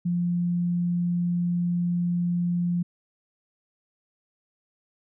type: tone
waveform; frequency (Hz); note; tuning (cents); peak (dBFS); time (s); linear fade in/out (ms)
sine; 174.61; F3; 0; -22; 0.05-2.83; 10
effects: none